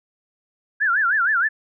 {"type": "tone with vibrato", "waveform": "sine", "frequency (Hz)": 1551, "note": "G6", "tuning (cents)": -19, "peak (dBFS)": -16, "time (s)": [0.8, 1.49], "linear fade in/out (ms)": 20, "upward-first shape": "sine", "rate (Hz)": 6.4, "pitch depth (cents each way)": 230, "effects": []}